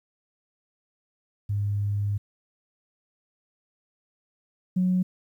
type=tone pair in turn; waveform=sine; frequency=102 / 183.22 Hz; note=G#2 / F#3; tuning=-31 / -17 cents; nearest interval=minor seventh; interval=1014 cents; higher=second; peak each=-23 / -19 dBFS; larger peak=second; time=1.49-2.18 / 4.76-5.03 s; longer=first; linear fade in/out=10 ms; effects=tanh soft clip ceiling -15 dBFS + 10-bit